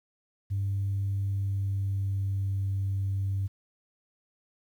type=tone with pitch glide; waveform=sine; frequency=98.8 to 97.55 Hz; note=G2 to G2; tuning=+14 to -8 cents; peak=-25 dBFS; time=0.5-3.48 s; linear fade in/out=20 ms; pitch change=-22 cents; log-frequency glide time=1.09-2.71 s; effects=tanh soft clip ceiling -23 dBFS + 10-bit